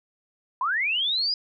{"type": "linear sweep", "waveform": "sine", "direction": "up", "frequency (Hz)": [956, 4989], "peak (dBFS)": -22, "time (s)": [0.61, 1.34], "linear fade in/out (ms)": 2, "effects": []}